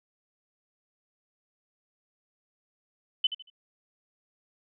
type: tone with echo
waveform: sine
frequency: 3025 Hz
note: F#7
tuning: 38 cents sharp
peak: -20 dBFS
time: 3.24-3.27 s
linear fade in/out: 5 ms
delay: 77 ms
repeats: 3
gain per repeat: -11 dB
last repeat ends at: 3.501 s
effects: none